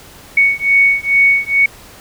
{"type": "beating tone pair", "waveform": "sine", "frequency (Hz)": [2224, 2226.3], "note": ["C#7", "C#7"], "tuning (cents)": [5, 7], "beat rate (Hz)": 2.3, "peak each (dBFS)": -12, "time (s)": [0.37, 1.66], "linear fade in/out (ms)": 5, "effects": ["pink hiss -39 dBFS RMS until 2 s"]}